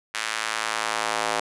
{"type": "tone with high-pass filter sweep", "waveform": "square", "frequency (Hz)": 55, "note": "A1", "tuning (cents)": 0, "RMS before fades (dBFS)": -27, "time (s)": [0.14, 1.4], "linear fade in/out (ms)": 5, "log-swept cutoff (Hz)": [1700, 690], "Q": 1.1, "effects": ["resampled to 24000 Hz"]}